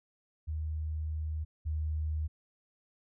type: tone pair in turn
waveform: sine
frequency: 77.78 / 77.39 Hz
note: D#2 / D#2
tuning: 0 / -9 cents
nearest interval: unison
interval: 9 cents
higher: first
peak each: -32 / -30 dBFS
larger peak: second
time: 0.47-1.45 / 1.65-2.28 s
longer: first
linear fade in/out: 20 ms
effects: none

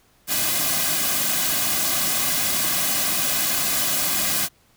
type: noise with comb filter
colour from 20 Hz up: white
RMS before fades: -22 dBFS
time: 0.27-4.49 s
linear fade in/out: 50 ms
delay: 2.2 ms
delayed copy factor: -0.7
effects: pink hiss -59 dBFS RMS until 4.76 s

